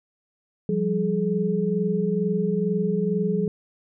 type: tone cluster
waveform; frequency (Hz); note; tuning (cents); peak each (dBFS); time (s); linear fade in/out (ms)
sine; 173 / 195.2 / 424.8; F3 / G3 / G#4; -16 / -7 / +39; -25; 0.69-3.48; 2
effects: none